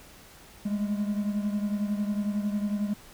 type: beating tone pair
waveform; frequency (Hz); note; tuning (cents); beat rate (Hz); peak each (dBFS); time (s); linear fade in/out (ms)
triangle; 204.5 / 215.5; G#3 / A3; -26 / -36; 11; -25 / -31; 0.65-2.94; 10
effects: pink hiss -51 dBFS RMS until 3.13 s